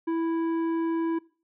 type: tone with tanh clipping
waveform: sine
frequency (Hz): 329.6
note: E4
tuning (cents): 0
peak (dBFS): -26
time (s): 0.07-1.19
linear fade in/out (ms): 10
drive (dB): 10
effects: noise-tail reverb RT60 0.4 s tail -22 dB re dry